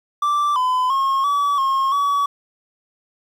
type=tone with pitch steps; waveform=triangle; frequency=1171 / 1012 / 1081 / 1144 / 1077 / 1136 Hz; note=D6 / B5 / C#6 / D6 / C6 / C#6; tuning=-5 / +42 / -44 / -46 / +50 / +42 cents; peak=-14 dBFS; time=0.22-2.26 s; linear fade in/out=5 ms; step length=340 ms; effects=8-bit